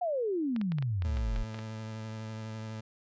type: exponential sweep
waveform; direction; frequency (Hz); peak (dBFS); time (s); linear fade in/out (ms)
sine; down; 740 to 36.71; -28; 0.01-1.44; 10
type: clicks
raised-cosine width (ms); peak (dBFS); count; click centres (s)
0.3; -26; 10; 0.563 / 0.614 / 0.72 / 0.785 / 0.825 / 1.022 / 1.171 / 1.362 / 1.545 / 1.59
type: tone with vibrato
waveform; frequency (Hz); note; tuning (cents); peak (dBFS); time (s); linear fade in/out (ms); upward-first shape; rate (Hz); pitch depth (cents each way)
30% pulse; 110; A2; 0; -35; 1.04-2.81; 10; sine; 12; 18
effects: resampled to 16000 Hz